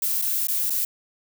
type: noise with dropouts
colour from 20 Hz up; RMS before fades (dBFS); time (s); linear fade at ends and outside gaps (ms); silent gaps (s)
violet; -24; 0.02-0.85; 2; 0.216-0.222 / 0.471-0.484 / 0.697-0.704
effects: none